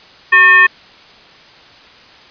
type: tone with frequency modulation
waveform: sine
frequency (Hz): 1807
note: A6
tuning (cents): +46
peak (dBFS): -4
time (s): 0.32-0.67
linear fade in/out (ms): 10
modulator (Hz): 711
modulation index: 0.75
effects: white hiss -41 dBFS RMS until 2.3 s + resampled to 11025 Hz